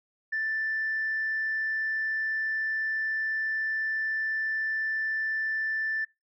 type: tone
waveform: sine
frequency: 1766 Hz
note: A6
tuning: 6 cents sharp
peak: -26 dBFS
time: 0.32-6.05 s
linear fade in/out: 10 ms
effects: noise-tail reverb RT60 0.2 s tail -22 dB re dry + tanh soft clip ceiling -22 dBFS